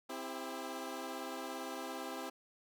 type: chord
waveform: 15% pulse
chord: C major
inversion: none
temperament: equal with one note detuned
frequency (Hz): 261.6 / 329.6 / 401.2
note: C4 / E4 / G4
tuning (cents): 0 / 0 / +40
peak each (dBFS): -38 / -39 / -40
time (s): 0.09-2.3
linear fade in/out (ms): 10
effects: none